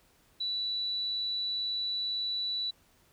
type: tone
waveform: sine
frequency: 3951 Hz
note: B7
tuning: in tune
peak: -30 dBFS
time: 0.4-2.71 s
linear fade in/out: 10 ms
effects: pink hiss -65 dBFS RMS until 3.12 s